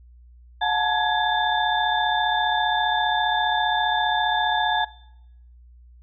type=tone cluster; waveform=sine; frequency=725 / 863 / 898 / 1672 / 3561 Hz; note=F#5 / A5 / A5 / G#6 / A7; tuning=-35 / -34 / +35 / +11 / +20 cents; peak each=-25 / -24 / -31 / -26 / -28 dBFS; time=0.61-4.85 s; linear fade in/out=10 ms; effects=noise-tail reverb RT60 0.8 s tail -20 dB re dry + added 60 Hz sine -46 dBFS peak until 6.02 s